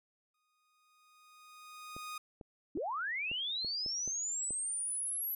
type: tone with exponential growth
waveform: sawtooth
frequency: 1239 Hz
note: D#6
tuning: 8 cents flat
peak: -36 dBFS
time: 0.34-2.18 s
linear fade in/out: 5 ms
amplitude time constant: 400 ms
type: clicks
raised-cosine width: 2 ms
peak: -34 dBFS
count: 8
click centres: 1.965 / 2.412 / 2.774 / 3.315 / 3.647 / 3.862 / 4.077 / 4.507 s
type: linear sweep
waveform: sine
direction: up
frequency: 246.9 to 11840 Hz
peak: -34 dBFS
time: 2.75-5.35 s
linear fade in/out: 5 ms
effects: none